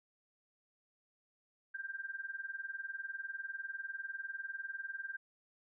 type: tone with tremolo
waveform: sine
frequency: 1583 Hz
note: G6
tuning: 17 cents sharp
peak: -36 dBFS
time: 1.74-5.17 s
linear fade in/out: 10 ms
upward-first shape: triangle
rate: 20 Hz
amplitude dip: 95%
effects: none